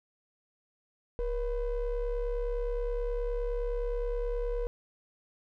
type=ring-modulated tone; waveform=triangle; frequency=256.8 Hz; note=C4; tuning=32 cents flat; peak=-24 dBFS; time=1.19-4.67 s; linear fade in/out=0 ms; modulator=222 Hz; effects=none